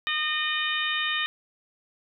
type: harmonic tone with a mistuned harmonic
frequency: 612 Hz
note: D#5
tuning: 29 cents flat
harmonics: 2 / 3 / 4 / 5 / 6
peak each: -33 / -29 / -32 / -31 / -31 dBFS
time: 0.07-1.26 s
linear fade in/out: 0 ms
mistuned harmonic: 5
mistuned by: -16 cents
effects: none